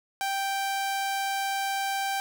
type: tone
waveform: sawtooth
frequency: 784 Hz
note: G5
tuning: in tune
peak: -23 dBFS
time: 0.21-2.2 s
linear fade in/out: 0 ms
effects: none